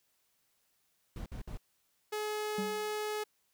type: noise bursts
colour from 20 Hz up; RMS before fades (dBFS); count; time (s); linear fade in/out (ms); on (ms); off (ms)
brown; -41; 3; 1.16-1.574; 2; 100; 57
type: tone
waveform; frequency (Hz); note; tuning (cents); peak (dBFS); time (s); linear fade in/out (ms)
sawtooth; 424.2; G#4; +37; -30; 2.12-3.24; 10
type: tone with exponential decay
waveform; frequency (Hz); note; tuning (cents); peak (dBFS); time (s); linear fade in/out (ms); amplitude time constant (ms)
triangle; 196; G3; 0; -30; 2.58-2.96; 5; 82
effects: white hiss -75 dBFS RMS until 3.53 s